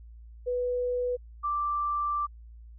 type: tone pair in turn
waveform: sine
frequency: 493.9 / 1174.7 Hz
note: B4 / D6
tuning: 0 / 0 cents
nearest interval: octave + minor third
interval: 1500 cents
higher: second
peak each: -26 dBFS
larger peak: neither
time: 0.46-1.17 / 1.43-2.27 s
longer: second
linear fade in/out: 20 ms
effects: added 57 Hz sine -45 dBFS peak until 2.78 s